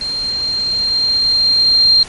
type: tone with level ramp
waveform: sine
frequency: 4186 Hz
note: C8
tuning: in tune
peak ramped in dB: -18 to -6 dBFS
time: 0.01-2.03 s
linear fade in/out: 2 ms
effects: pink hiss -33 dBFS RMS until 2.08 s + MP3 48 kbps